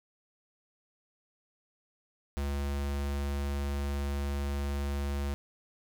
square tone, 70.6 Hz, C#2, 32 cents sharp, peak -31 dBFS, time 2.37-5.34 s, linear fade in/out 0 ms, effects none

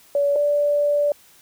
sine tone pair in turn, 570 / 582.6 Hz, C#5 / D5, +48 / -14 cents, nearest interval unison, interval 38 cents, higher second, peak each -16 dBFS, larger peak neither, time 0.15-0.36 / 0.36-1.12 s, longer second, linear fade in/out 2 ms, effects white hiss -52 dBFS RMS until 1.41 s

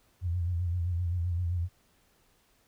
sine tone with vibrato, 87.31 Hz, F2, in tune, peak -27 dBFS, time 0.21-1.69 s, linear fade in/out 50 ms, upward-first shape sine, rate 7.7 Hz, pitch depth 68 cents each way, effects pink hiss -67 dBFS RMS until 2.67 s

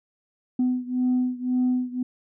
sine beating tone pair, 250.8 / 252.7 Hz, B3 / B3, +27 / +40 cents, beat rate 1.9 Hz, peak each -22 / -24 dBFS, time 0.59-2.03 s, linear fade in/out 5 ms, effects tanh soft clip ceiling -16 dBFS

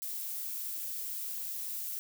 violet noise, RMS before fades -38 dBFS, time 0.02-1.99 s, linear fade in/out 0 ms, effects none

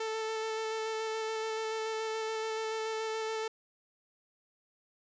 sawtooth tone with vibrato, 441.4 Hz, A4, 5 cents sharp, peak -29 dBFS, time 0-3.48 s, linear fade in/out 5 ms, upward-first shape square, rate 7 Hz, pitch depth 10 cents each way, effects resampled to 16000 Hz

